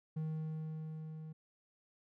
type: tone with level ramp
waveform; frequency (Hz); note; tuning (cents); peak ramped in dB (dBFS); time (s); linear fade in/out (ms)
triangle; 157.2; D#3; +18; -33 to -43; 0.16-1.33; 10
effects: none